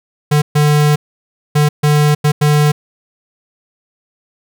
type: tone bursts at uneven times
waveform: square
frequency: 148.7 Hz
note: D3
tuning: 22 cents sharp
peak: -9 dBFS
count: 6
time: 0.31-0.42 / 0.55-0.96 / 1.55-1.69 / 1.83-2.15 / 2.24-2.32 / 2.41-2.72 s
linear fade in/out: 10 ms
effects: none

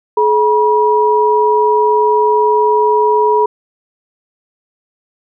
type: tone pair together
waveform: sine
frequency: 425.6 / 964 Hz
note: G#4 / B5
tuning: +42 / -42 cents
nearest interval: octave + major second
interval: 1416 cents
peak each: -11 dBFS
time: 0.17-3.46 s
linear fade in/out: 5 ms
effects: none

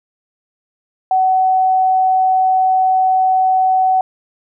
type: tone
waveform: sine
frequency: 752 Hz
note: F#5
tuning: 28 cents sharp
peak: -10 dBFS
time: 1.11-4.01 s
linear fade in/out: 2 ms
effects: none

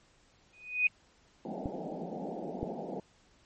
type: tone with exponential growth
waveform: sine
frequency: 2489 Hz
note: D#7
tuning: in tune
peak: -20 dBFS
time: 0.53-0.87 s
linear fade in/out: 2 ms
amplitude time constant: 72 ms
type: band-pass noise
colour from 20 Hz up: pink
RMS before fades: -39 dBFS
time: 1.45-3 s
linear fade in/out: 2 ms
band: 160 to 840 Hz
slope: 96 dB/octave
type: clicks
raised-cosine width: 3 ms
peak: -21 dBFS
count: 2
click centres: 1.658 / 2.63 s
effects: pink hiss -65 dBFS RMS until 3.45 s + MP3 32 kbps

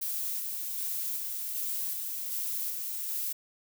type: noise with tremolo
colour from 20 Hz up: violet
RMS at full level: -33 dBFS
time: 0.01-3.33 s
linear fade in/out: 10 ms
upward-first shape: square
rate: 1.3 Hz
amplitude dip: 25%
effects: none

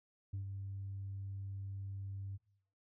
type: tone with ADSR envelope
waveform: sine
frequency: 98 Hz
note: G2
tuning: in tune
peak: -35 dBFS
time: 0.33-2.38 s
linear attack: 9 ms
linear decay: 110 ms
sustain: -5 dB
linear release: 28 ms
effects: noise-tail reverb RT60 0.6 s tail -21 dB re dry + tanh soft clip ceiling -36 dBFS

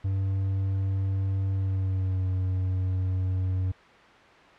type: tone with pitch glide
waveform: triangle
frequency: 96.6 to 93.09 Hz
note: G2 to F#2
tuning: -25 to +11 cents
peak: -22 dBFS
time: 0.04-3.72 s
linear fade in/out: 10 ms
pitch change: -64 cents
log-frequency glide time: 1.53-2.28 s
effects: white hiss -51 dBFS RMS until 4.58 s + low-pass 2000 Hz 12 dB/octave

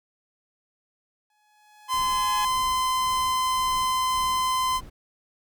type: tone with exponential growth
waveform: sawtooth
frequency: 844 Hz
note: G#5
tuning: 28 cents sharp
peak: -24 dBFS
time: 1.3-2.45 s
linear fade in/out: 2 ms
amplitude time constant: 250 ms
type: tone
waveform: 45% pulse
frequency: 1029 Hz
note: C6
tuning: 29 cents flat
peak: -22 dBFS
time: 1.88-4.81 s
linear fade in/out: 50 ms
type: noise with tremolo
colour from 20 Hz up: brown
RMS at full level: -41 dBFS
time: 1.93-4.9 s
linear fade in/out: 10 ms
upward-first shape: sine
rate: 1.8 Hz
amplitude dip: 60%
effects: none

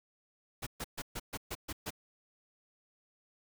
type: noise bursts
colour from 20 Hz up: pink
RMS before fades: -39 dBFS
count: 8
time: 0.62-1.906 s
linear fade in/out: 10 ms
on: 47 ms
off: 130 ms
effects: none

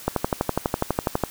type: click train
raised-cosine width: 1 ms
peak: -6 dBFS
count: 15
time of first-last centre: 0.08-1.237 s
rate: 12.1 Hz
effects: white hiss -41 dBFS RMS until 1.3 s

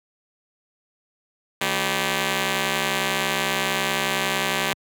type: ring-modulated tone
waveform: 5% pulse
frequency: 189.2 Hz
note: F#3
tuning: 39 cents sharp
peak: -7 dBFS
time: 1.61-4.73 s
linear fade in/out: 2 ms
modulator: 1360 Hz
effects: high-pass 100 Hz 12 dB/octave

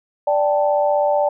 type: chord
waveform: sine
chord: D suspended fourth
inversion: none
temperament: equal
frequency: 587.3 / 784 / 880 Hz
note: D5 / G5 / A5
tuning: 0 / 0 / 0 cents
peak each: -16 / -21 / -22 dBFS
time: 0.27-1.29 s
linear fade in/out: 5 ms
effects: none

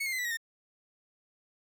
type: tone with pitch steps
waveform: 40% pulse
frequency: 2207 / 2124 / 2045 / 1968.5 / 1894.9 / 1824 Hz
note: C#7 / C7 / C7 / B6 / A#6 / A#6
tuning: -8 / +25 / -40 / -6 / +28 / -38 cents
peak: -30 dBFS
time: 0-0.372 s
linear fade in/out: 10 ms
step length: 62 ms
effects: none

